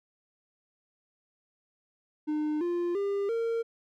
triangle tone with pitch steps, 303.3 / 348.4 / 400.2 / 459.7 Hz, D#4 / F4 / G4 / A#4, -44 / -4 / +36 / -24 cents, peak -25 dBFS, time 2.27-3.63 s, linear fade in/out 20 ms, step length 340 ms, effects none

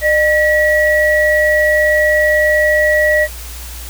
sine tone pair together, 607 / 1927.1 Hz, D#5 / B6, -43 / -43 cents, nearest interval octave + minor sixth, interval 2000 cents, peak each -12 dBFS, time 0.01-3.28 s, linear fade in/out 50 ms, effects added 60 Hz sine -28 dBFS peak until 3.89 s + white hiss -32 dBFS RMS until 3.89 s

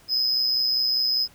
triangle tone with amplitude modulation, 5070 Hz, D#8, 32 cents sharp, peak -16 dBFS, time 0.08-1.28 s, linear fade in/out 50 ms, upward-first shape sine, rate 125 Hz, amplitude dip 65%, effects pink hiss -54 dBFS RMS until 1.34 s

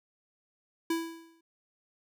square tone with exponential decay, 330 Hz, E4, 2 cents sharp, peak -26 dBFS, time 0.9-1.41 s, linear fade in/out 5 ms, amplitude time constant 110 ms, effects none

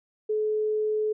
sine tone, 428.7 Hz, A4, 45 cents flat, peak -23 dBFS, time 0.29-1.13 s, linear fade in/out 10 ms, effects none

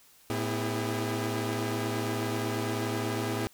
sawtooth tone cluster, 111.2 / 252.2 / 325.3 / 404.9 Hz, A2 / B3 / E4 / G#4, +19 / +36 / -23 / -44 cents, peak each -29 / -32 / -32 / -31 dBFS, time 0.3-3.47 s, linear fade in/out 0 ms, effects white hiss -59 dBFS RMS until 3.53 s

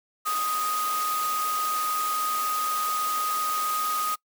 sine tone in noise, 1246 Hz, D#6, 2 cents sharp, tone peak -25 dBFS, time 0.25-4.16 s, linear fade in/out 20 ms, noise white, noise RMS -33 dBFS, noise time 0.25-4.16 s, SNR +5 dB, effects noise-tail reverb RT60 0.1 s tail -24 dB re dry + high-pass 300 Hz 12 dB/octave

